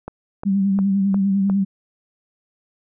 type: click train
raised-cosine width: 1 ms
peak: -16 dBFS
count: 5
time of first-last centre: 0.08-1.498 s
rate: 2.82 Hz
type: tone with vibrato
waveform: sine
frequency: 196 Hz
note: G3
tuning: in tune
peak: -15 dBFS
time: 0.45-1.65 s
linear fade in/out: 20 ms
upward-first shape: sine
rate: 10 Hz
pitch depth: 39 cents each way
effects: none